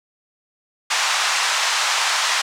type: band-pass noise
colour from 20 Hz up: pink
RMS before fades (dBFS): -20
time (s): 0.9-2.42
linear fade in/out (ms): 10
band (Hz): 870 to 7500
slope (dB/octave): 24
effects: none